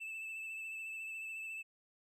triangle tone with vibrato, 2637 Hz, E7, in tune, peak -40 dBFS, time 0-1.63 s, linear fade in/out 20 ms, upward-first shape sine, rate 14 Hz, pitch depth 21 cents each way, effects none

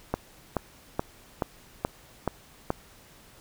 click train, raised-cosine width 1 ms, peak -11 dBFS, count 7, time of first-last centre 0.14-2.704 s, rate 2.34 Hz, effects pink hiss -54 dBFS RMS until 3.4 s

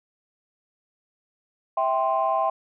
sine chord, C major, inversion first, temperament just, 654.1 / 784.9 / 1046.5 Hz, E5 / G5 / C6, -14 / +2 / 0 cents, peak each -24 dBFS, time 1.77-2.5 s, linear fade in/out 5 ms, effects tanh soft clip ceiling -12 dBFS

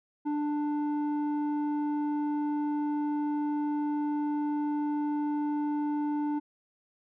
square tone with low-pass filter, 295.5 Hz, D4, 11 cents sharp, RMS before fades -30 dBFS, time 0.25-6.4 s, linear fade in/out 20 ms, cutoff 730 Hz, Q 1.7, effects none

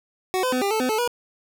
25% pulse tone with pitch steps, 372.4 / 509 / 253.4 / 399.1 / 438.1 / 253.8 / 434.9 / 483.4 Hz, F#4 / C5 / B3 / G4 / A4 / B3 / A4 / B4, +11 / -48 / +45 / +31 / -7 / +47 / -20 / -37 cents, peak -17 dBFS, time 0.34-1.076 s, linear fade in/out 0 ms, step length 92 ms, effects none

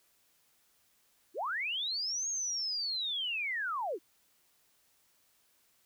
sine linear two-way sweep, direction up then down, 286.6 to 6600 to 286.6 Hz, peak -32 dBFS, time 1.34-3.99 s, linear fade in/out 50 ms, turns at 2.28 s, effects white hiss -70 dBFS RMS until 5.85 s

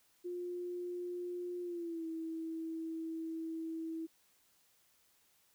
sine tone with pitch glide, 354.3 to 324.9 Hz, F4 to E4, +25 to -25 cents, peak -38 dBFS, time 0.24-4.07 s, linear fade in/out 20 ms, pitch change -150 cents, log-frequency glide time 1.62-2.06 s, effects white hiss -71 dBFS RMS until 5.54 s

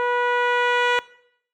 10% pulse tone with low-pass filter sweep, 487.7 Hz, B4, 22 cents flat, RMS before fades -21 dBFS, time 0-0.99 s, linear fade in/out 0 ms, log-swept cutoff 1200 to 3200 Hz, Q 0.8, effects noise-tail reverb RT60 0.7 s tail -20 dB re dry

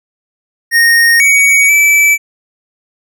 square tone with pitch steps, 1855 / 2248 / 2310 Hz, A#6 / C#7 / D7, -9 / +24 / -29 cents, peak -6 dBFS, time 0.71-2.18 s, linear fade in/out 50 ms, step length 490 ms, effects none

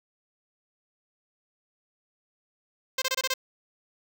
5% pulse tone bursts, 523.3 Hz, C5, in tune, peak -13 dBFS, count 6, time 2.98-3.339 s, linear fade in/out 5 ms, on 39 ms, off 25 ms, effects none

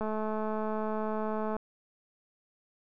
click train, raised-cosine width 1 ms, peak -21 dBFS, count 337, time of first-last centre 0.01-1.566 s, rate 216 Hz, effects none

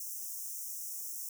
white high-pass noise, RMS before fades -41 dBFS, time 0-1.29 s, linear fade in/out 2 ms, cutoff 5500 Hz, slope 96 dB/octave, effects none

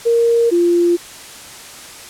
sine tone pair in turn, 466.2 / 346.3 Hz, A#4 / F4, 0 / -15 cents, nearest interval perfect fourth, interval 515 cents, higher first, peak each -10 / -10 dBFS, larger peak neither, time 0.05-0.51 / 0.51-0.97 s, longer neither, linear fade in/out 20 ms, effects white hiss -35 dBFS RMS until 2.09 s + low-pass 10000 Hz 12 dB/octave

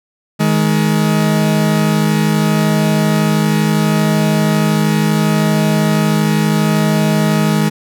40% pulse tone pair together, 157.32 / 210 Hz, D#3 / G#3, +19 / +19 cents, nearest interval perfect fourth, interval 500 cents, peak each -13 dBFS, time 0.39-7.7 s, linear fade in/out 20 ms, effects none

